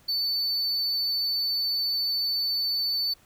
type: tone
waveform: triangle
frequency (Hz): 4507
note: C#8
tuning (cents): +28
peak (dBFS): -23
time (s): 0.08-3.14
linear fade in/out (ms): 10
effects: pink hiss -59 dBFS RMS until 3.25 s